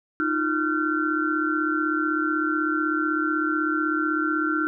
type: tone cluster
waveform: sine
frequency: 309.7 / 345.7 / 1379 / 1518 Hz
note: D#4 / F4 / F6 / F#6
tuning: -8 / -18 / -22 / +44 cents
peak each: -25 / -32 / -25 / -29 dBFS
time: 0.2-4.67 s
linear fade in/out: 0 ms
effects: none